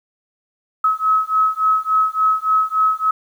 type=beating tone pair; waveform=sine; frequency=1282 / 1285.5 Hz; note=E6 / E6; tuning=-49 / -44 cents; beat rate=3.5 Hz; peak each=-17 dBFS; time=0.84-3.11 s; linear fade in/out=5 ms; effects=8-bit